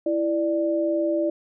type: tone pair together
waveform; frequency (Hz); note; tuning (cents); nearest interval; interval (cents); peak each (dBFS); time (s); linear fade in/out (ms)
sine; 331.7 / 591; E4 / D5; +11 / +11; minor seventh; 1000; -23; 0.06-1.3; 5
effects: none